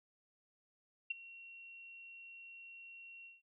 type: tone with ADSR envelope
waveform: sine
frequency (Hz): 2735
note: F7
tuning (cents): -37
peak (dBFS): -32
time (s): 1.1-3.42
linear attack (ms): 8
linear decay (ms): 16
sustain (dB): -19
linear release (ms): 170
effects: none